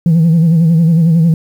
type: tone with vibrato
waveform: sine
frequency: 164.81 Hz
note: E3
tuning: in tune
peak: -4 dBFS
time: 0.06-1.34 s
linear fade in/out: 2 ms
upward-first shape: sine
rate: 11 Hz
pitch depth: 76 cents each way
effects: tanh soft clip ceiling -4 dBFS + 7-bit